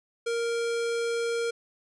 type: tone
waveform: square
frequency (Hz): 466.2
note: A#4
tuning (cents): 0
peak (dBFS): -27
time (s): 0.26-1.51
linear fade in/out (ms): 10
effects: resampled to 22050 Hz